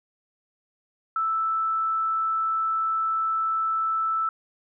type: tone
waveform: sine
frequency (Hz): 1318.5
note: E6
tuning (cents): 0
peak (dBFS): -22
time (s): 1.16-4.29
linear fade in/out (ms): 2
effects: none